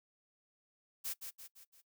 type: noise with echo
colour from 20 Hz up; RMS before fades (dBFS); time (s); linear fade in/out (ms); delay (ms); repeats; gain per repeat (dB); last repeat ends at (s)
blue; -39; 1.04-1.14; 20; 170; 4; -6; 1.82
effects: noise-tail reverb RT60 0.1 s tail -20 dB re dry